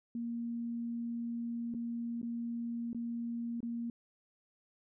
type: tone with dropouts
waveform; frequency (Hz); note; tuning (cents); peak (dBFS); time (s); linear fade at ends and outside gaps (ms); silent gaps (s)
sine; 234.5; A#3; +11; -35; 0.15-3.9; 2; 1.74-1.747 / 2.216-2.229 / 2.931-2.947 / 3.605-3.629
effects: none